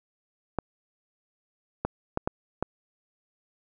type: clicks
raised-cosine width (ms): 1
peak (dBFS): -12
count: 5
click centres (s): 0.587 / 1.85 / 2.174 / 2.275 / 2.626
effects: none